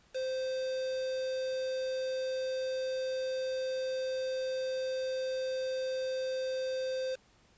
triangle tone with quantisation, 520 Hz, C5, 11 cents flat, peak -30 dBFS, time 0.14-7.16 s, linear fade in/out 20 ms, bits 7, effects pink hiss -65 dBFS RMS until 7.57 s + resampled to 16000 Hz

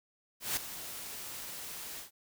white noise with ADSR envelope, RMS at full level -31 dBFS, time 0.4-2.11 s, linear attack 170 ms, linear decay 3 ms, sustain -12 dB, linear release 130 ms, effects none

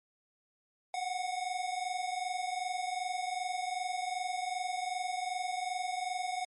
square tone pair together, 725.4 / 748 Hz, F#5 / F#5, -34 / +19 cents, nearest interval minor second, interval 53 cents, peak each -36 / -38 dBFS, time 0.94-6.45 s, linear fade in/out 2 ms, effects MP3 48 kbps

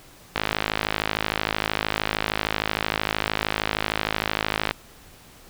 click train, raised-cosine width 0.3 ms, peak -5 dBFS, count 232, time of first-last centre 0.36-4.71 s, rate 53.1 Hz, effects pink hiss -49 dBFS RMS until 5.49 s

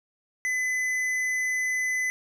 triangle tone with tanh clipping, 2014 Hz, B6, 33 cents sharp, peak -26 dBFS, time 0.45-2.1 s, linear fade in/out 0 ms, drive 14 dB, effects none

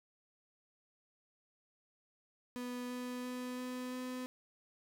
35% pulse tone with pitch steps, 246.9 / 248.5 / 250.1 / 251.7 / 253.3 Hz, B3 / B3 / B3 / B3 / B3, 0 / +11 / +22 / +33 / +44 cents, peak -38 dBFS, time 2.56-4.26 s, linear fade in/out 0 ms, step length 340 ms, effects none

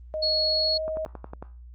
sine tone with pitch glide, 622.3 to 630.6 Hz, D#5 to D#5, 0 to +23 cents, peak -27 dBFS, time 0.14-1.05 s, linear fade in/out 0 ms, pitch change +23 cents, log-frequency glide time 0.46-0.81 s
sine tone, 4339 Hz, C#8, 38 cents flat, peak -22 dBFS, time 0.22-0.78 s, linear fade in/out 10 ms
click train, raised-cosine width 1 ms, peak -23 dBFS, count 7, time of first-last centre 0.88-1.425 s, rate 11 Hz
effects added 60 Hz sine -42 dBFS peak until 1.74 s + Opus 32 kbps

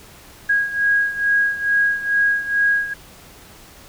sine beating tone pair, 1643 / 1645.3 Hz, G#6 / G#6, -19 / -17 cents, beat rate 2.3 Hz, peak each -17 / -21 dBFS, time 0.49-2.94 s, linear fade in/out 10 ms, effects pink hiss -44 dBFS RMS until 3.88 s

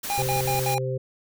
white noise, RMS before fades -32 dBFS, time 0.03-0.75 s, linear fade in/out 10 ms
square tone bursts, 810 Hz, G#5, 43 cents flat, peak -25 dBFS, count 4, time 0.1-0.781 s, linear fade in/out 0 ms, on 120 ms, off 67 ms
harmonic tone, 129.8 Hz, C3, 13 cents flat, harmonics 1 / 3 / 4, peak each -27 / -31 / -30 dBFS, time 0.18-0.98 s, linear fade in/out 10 ms
click train, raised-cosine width 5 ms, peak -26 dBFS, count 10, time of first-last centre 0.18-0.593 s, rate 21.8 Hz
effects none

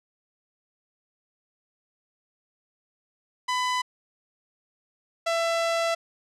sawtooth tone pair in turn, 1001 / 668.1 Hz, B5 / E5, +23 / +23 cents, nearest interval perfect fifth, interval 700 cents, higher first, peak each -20 / -19 dBFS, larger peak second, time 3.48-3.82 / 5.26-5.95 s, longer second, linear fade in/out 10 ms, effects low-pass 7000 Hz 12 dB/octave

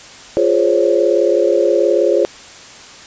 sine chord, Db major seventh, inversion first, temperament equal with one note detuned, 349.2 / 415.3 / 523.3 / 562.1 Hz, F4 / Ab4 / C5 / Db5, 0 / 0 / 0 / +24 cents, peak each -16 dBFS, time 0.37-2.25 s, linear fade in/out 0 ms, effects white hiss -37 dBFS RMS until 3.06 s + resampled to 16000 Hz

